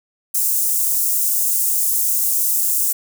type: high-pass noise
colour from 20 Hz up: white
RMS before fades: -18 dBFS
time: 0.34-2.93 s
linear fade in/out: 10 ms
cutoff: 7300 Hz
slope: 24 dB/octave
effects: none